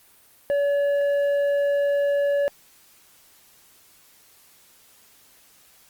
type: tone with tanh clipping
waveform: sine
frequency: 569 Hz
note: C#5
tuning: 45 cents sharp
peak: -20 dBFS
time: 0.5-2.48 s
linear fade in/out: 0 ms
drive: 6 dB
effects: white hiss -55 dBFS RMS until 5.89 s + Opus 32 kbps